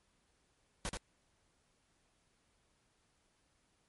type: noise with echo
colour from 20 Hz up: pink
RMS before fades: -38 dBFS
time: 0.85-0.89 s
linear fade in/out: 0 ms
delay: 81 ms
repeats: 1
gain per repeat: -3 dB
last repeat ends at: 0.971 s
effects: pink hiss -75 dBFS RMS until 3.88 s + MP3 48 kbps